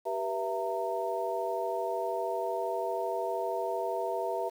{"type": "tone cluster", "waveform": "sine", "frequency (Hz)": [390.6, 483.4, 666, 918], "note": ["G4", "B4", "E5", "A#5"], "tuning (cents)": [-6, -37, 18, -27], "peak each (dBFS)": [-36, -36, -33, -36], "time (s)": [0.05, 4.5], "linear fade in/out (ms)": 20, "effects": ["9-bit"]}